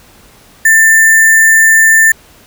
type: tone with sample-and-hold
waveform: sine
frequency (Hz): 1787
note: A6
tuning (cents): +26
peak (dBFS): -3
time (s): 0.65-2.12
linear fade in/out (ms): 5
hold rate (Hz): 8820
effects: pink hiss -42 dBFS RMS until 2.46 s